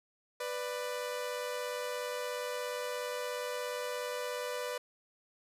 sawtooth tone pair together, 495 / 592 Hz, B4 / D5, +4 / +14 cents, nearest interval minor third, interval 310 cents, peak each -33 / -36 dBFS, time 0.4-4.78 s, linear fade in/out 5 ms, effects resampled to 32000 Hz

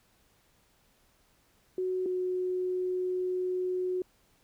sine tone pair in turn, 370 / 366.2 Hz, F#4 / F#4, 0 / -18 cents, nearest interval unison, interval 18 cents, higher first, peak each -28 dBFS, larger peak neither, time 1.78-2.06 / 2.06-4.02 s, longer second, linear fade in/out 2 ms, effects pink hiss -67 dBFS RMS until 4.43 s

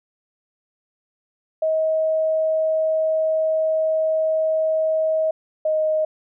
sine tone pair in turn, 634 / 623.8 Hz, D#5 / D#5, +32 / +4 cents, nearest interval unison, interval 28 cents, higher first, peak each -17 dBFS, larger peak neither, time 1.62-5.31 / 5.65-6.05 s, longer first, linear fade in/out 5 ms, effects none

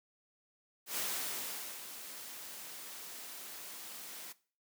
white noise with ADSR envelope, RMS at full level -36 dBFS, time 0.86-4.33 s, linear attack 110 ms, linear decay 830 ms, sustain -11 dB, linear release 14 ms, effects noise-tail reverb RT60 0.4 s tail -19 dB re dry + high-pass 200 Hz 12 dB/octave

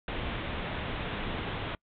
pink low-pass noise, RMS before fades -35 dBFS, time 0.08-1.75 s, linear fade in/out 2 ms, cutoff 3700 Hz, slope 96 dB/octave, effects noise-tail reverb RT60 0.1 s tail -26 dB re dry

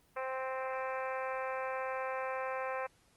harmonic tone, 261.6 Hz, C4, in tune, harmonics 2 / 3 / 4 / 5 / 6 / 7 / 8 / 9 / 10, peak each -38 / -42 / -41 / -46 / -46 / -47 / -53 / -49 / -53 dBFS, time 0.16-2.87 s, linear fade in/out 10 ms, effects pink hiss -68 dBFS RMS until 3.16 s + Opus 24 kbps

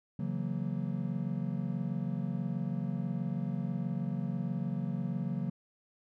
triangle chord, F# dominant seventh, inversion second, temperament just, 138.75 / 166.5 / 185 / 231.2 Hz, C#3 / E3 / F#3 / A#3, +2 / +18 / 0 / -14 cents, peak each -35 / -36 / -34 / -37 dBFS, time 0.19-5.5 s, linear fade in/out 5 ms, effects none

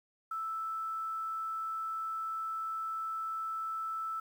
sine tone with quantisation, 1318.5 Hz, E6, in tune, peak -34 dBFS, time 0.31-4.2 s, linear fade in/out 5 ms, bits 10, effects none

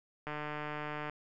click train, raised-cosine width 0.5 ms, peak -24 dBFS, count 125, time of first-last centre 0.27-1.097 s, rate 150 Hz, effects none

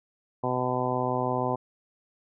harmonic tone, 126.1 Hz, B2, 36 cents sharp, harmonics 1 / 2 / 3 / 4 / 5 / 6 / 7 / 8, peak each -33 / -33 / -33 / -33 / -33 / -33 / -33 / -33 dBFS, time 0.43-1.56 s, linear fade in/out 10 ms, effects none

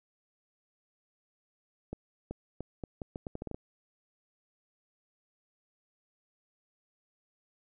accelerating click train, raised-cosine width 2 ms, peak -24 dBFS, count 12, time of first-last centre 1.93-3.545 s, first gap 380 ms, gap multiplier 0.78, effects none

